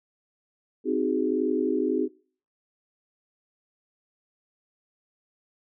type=chord; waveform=sine; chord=Ab dominant seventh; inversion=first; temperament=just; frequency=259.6 / 311.5 / 373.8 / 415.3 Hz; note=C4 / Eb4 / Gb4 / Ab4; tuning=-13 / +2 / +18 / 0 cents; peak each=-28 dBFS; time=0.84-2.09 s; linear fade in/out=50 ms; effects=noise-tail reverb RT60 0.5 s tail -26 dB re dry